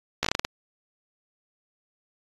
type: slowing click train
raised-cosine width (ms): 0.2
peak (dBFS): -6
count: 8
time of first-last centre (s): 0.23-0.449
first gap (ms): 15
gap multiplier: 1.24
effects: AAC 32 kbps